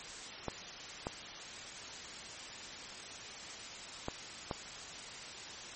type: clicks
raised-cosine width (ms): 1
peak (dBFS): -21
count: 4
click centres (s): 0.483 / 1.069 / 4.084 / 4.512
effects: white hiss -46 dBFS RMS until 5.75 s + MP3 32 kbps